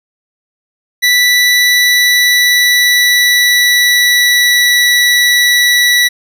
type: tone with pitch glide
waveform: 25% pulse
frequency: 1968 to 1953.3 Hz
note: B6 to B6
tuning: -7 to -20 cents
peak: -3 dBFS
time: 1.02-6.09 s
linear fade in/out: 20 ms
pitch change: -13 cents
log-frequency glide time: 1.5-4.86 s
effects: none